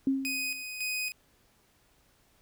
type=tone with exponential decay; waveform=sine; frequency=269.2 Hz; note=C4; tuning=49 cents sharp; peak=-21 dBFS; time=0.07-0.63 s; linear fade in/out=2 ms; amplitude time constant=120 ms
type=tone with tremolo; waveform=sawtooth; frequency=2500 Hz; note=D#7; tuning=8 cents sharp; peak=-27 dBFS; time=0.25-1.12 s; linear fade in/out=0 ms; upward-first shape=square; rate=1.8 Hz; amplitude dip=55%
effects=pink hiss -66 dBFS RMS until 2.41 s